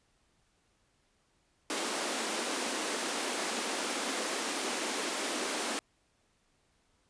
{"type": "high-pass noise", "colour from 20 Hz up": "pink", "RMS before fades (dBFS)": -34, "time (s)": [1.7, 5.79], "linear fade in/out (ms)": 0, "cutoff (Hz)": 230, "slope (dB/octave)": 48, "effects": ["pink hiss -72 dBFS RMS until 7.09 s", "resampled to 22050 Hz"]}